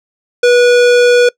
sine tone with hard clipping, 487.1 Hz, B4, 24 cents flat, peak -7 dBFS, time 0.43-1.29 s, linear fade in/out 5 ms, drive 18 dB, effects noise-tail reverb RT60 0.1 s tail -23 dB re dry

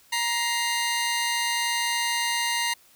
15% pulse tone pair together, 940.7 / 2084 Hz, A#5 / C7, +15 / -7 cents, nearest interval octave + major second, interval 1378 cents, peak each -19 / -22 dBFS, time 0.12-2.74 s, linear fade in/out 10 ms, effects white hiss -57 dBFS RMS until 2.95 s

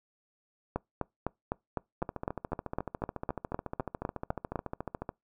two click trains, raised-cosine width 1 ms, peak -21 / -16 dBFS, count 44 / 16, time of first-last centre 2.02-5.091 / 0.76-4.557 s, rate 14 / 3.95 Hz, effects noise-tail reverb RT60 0.2 s tail -26 dB re dry

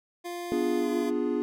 25% pulse tone with pitch glide, 349.2 to 342.8 Hz, F4 to F4, 0 to -32 cents, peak -30 dBFS, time 0.24-1.11 s, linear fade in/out 20 ms, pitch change -32 cents, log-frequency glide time 0.77-0.9 s
triangle chord, B diminished seventh, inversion none, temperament equal, 246.9 / 293.7 / 349.2 / 415.3 Hz, B3 / D4 / F4 / Ab4, 0 / 0 / 0 / 0 cents, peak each -29 dBFS, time 0.52-1.42 s, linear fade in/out 0 ms
effects none

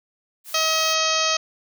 blue noise, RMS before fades -37 dBFS, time 0.44-0.96 s, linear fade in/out 50 ms
harmonic tone, 637 Hz, D#5, 41 cents sharp, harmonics 1 / 2 / 3 / 4 / 5 / 6 / 7 / 8 / 9 / 10, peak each -27 / -25 / -31 / -27 / -27 / -30 / -28 / -28 / -31 / -28 dBFS, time 0.54-1.37 s, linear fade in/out 5 ms
effects none

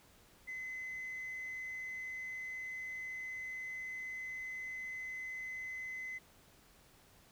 sine tone, 2036 Hz, C7, 48 cents flat, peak -39 dBFS, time 0.47-6.19 s, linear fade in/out 20 ms, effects tanh soft clip ceiling -38 dBFS + pink hiss -64 dBFS RMS until 7.31 s

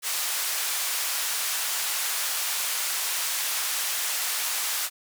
white band-pass noise, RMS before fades -28 dBFS, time 0.02-4.9 s, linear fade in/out 50 ms, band 850 to 14000 Hz, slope 12 dB/octave, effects none

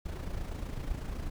brown noise with amplitude modulation, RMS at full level -34 dBFS, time 0.05-1.3 s, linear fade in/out 10 ms, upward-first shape sine, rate 28.1 Hz, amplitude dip 55%, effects none

